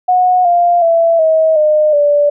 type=tone with pitch steps; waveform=sine; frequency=730 / 697.8 / 667.1 / 637.7 / 609.6 / 582.8 Hz; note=F#5 / F5 / E5 / D#5 / D#5 / D5; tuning=-24 / -2 / +20 / +42 / -36 / -13 cents; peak=-7 dBFS; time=0.08-2.3 s; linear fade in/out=10 ms; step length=370 ms; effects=none